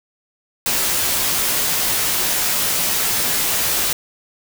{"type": "noise with comb filter", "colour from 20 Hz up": "white", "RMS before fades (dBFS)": -19, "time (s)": [0.66, 3.93], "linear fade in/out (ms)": 2, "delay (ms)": 15, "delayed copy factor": -0.6, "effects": []}